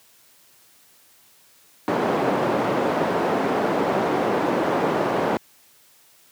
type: band-pass noise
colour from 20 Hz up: white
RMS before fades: -22 dBFS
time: 1.88-5.37 s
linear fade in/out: 0 ms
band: 210 to 680 Hz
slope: 12 dB/octave
effects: white hiss -55 dBFS RMS until 6.31 s + high-pass 80 Hz 12 dB/octave